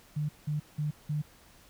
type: tone bursts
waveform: sine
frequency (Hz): 150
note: D3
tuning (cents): +37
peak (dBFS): -28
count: 4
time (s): 0.16-1.22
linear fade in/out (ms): 10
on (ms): 130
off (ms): 180
effects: pink hiss -58 dBFS RMS until 1.69 s